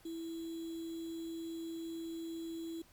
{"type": "tone with sample-and-hold", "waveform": "sine", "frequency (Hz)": 329.6, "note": "E4", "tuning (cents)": 0, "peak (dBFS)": -39, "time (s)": [0.05, 2.82], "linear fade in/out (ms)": 5, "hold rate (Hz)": 3675, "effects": ["pink hiss -64 dBFS RMS until 2.92 s", "MP3 96 kbps"]}